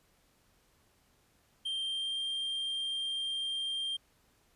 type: tone with pitch glide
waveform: triangle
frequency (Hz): 3164 to 3184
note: G7 to G7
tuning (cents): +15 to +26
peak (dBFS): -31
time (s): 1.65-3.97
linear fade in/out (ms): 10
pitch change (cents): +11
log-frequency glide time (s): 1.85-2.19
effects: pink hiss -69 dBFS RMS until 4.55 s + resampled to 32000 Hz